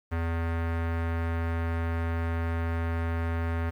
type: tone with low-pass filter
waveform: square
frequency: 83.2 Hz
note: E2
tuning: 17 cents sharp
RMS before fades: -29 dBFS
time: 0.11-3.71 s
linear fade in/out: 20 ms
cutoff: 1800 Hz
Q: 1.9
effects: 9-bit